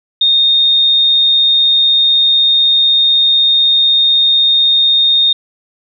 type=tone; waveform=sine; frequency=3682 Hz; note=A#7; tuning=22 cents flat; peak=-7 dBFS; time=0.21-5.33 s; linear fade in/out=5 ms; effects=none